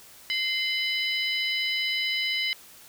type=harmonic tone with a mistuned harmonic; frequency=999 Hz; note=B5; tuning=20 cents sharp; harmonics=2 / 3 / 4 / 5; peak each=-28 / -29 / -33 / -35 dBFS; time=0.3-2.53 s; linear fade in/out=0 ms; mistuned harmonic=2; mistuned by=+71 cents; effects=white hiss -50 dBFS RMS until 2.88 s